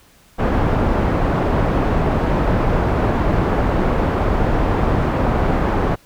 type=low-pass noise; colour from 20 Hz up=pink; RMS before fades=-17 dBFS; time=0.38-5.96 s; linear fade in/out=20 ms; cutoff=1100 Hz; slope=12 dB/octave; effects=pink hiss -51 dBFS RMS until 6.05 s